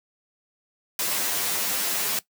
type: noise with comb filter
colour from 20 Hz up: white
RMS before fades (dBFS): -26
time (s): 0.99-2.19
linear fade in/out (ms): 2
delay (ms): 10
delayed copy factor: +1
effects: noise-tail reverb RT60 0.1 s tail -17 dB re dry + high-pass 150 Hz 12 dB/octave